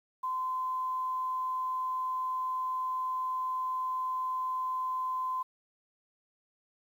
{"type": "tone with quantisation", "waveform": "sine", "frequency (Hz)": 1028, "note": "C6", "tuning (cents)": -31, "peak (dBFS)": -30, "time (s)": [0.23, 5.43], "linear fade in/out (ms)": 10, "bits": 10, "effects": []}